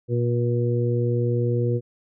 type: harmonic tone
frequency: 120 Hz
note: B2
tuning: 49 cents flat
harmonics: 1 / 2 / 3 / 4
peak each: -21 / -31 / -27 / -27 dBFS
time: 0.08-1.81 s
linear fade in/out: 50 ms
effects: none